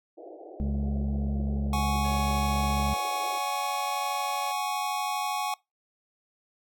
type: band-pass noise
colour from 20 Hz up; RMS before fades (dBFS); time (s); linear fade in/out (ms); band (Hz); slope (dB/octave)
pink; -45; 0.17-3.39; 10; 310 to 760; 96
type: harmonic tone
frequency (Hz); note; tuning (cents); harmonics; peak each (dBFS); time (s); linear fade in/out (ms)
70; C#2; +18; 1 / 2 / 3; -28 / -34 / -31; 0.6-2.94; 0
type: chord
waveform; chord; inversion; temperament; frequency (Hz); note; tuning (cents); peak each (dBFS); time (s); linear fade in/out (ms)
square; F# suspended second; none; just; 740 / 832.5 / 1110; F#5 / G#5 / C#6; 0 / +4 / +2; -34 / -32 / -33; 1.73-5.54; 2
type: tone with pitch glide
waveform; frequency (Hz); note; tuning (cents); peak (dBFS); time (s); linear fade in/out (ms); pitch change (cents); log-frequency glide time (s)
sawtooth; 562 to 565.9; C#5 to C#5; +24 to +36; -36; 2.04-4.52; 10; +12; 3.26-3.8
effects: noise-tail reverb RT60 0.2 s tail -23 dB re dry